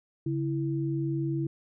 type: tone pair together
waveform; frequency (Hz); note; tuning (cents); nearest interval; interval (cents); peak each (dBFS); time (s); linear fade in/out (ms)
sine; 140.47 / 329.6; C#3 / E4; +23 / 0; octave + minor third; 1477; -29 / -30; 0.26-1.47; 5
effects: none